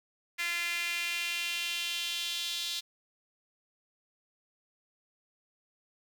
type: tone with high-pass filter sweep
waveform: sawtooth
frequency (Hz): 343.9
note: F4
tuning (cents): -27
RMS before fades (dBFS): -34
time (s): 0.38-2.81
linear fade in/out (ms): 20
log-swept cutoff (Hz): 2100 to 3700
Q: 3.4
effects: none